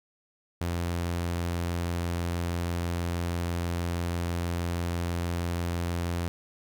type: tone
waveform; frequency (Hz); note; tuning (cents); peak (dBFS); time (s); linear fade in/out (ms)
sawtooth; 86.2; F2; -22; -24; 0.61-6.28; 0
effects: 11-bit